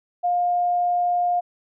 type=tone; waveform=sine; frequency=708 Hz; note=F5; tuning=23 cents sharp; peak=-18 dBFS; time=0.23-1.41 s; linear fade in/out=20 ms; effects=none